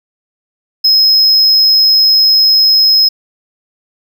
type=tone; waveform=triangle; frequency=5130 Hz; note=E8; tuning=48 cents flat; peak=-4 dBFS; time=0.84-3.09 s; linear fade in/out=10 ms; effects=none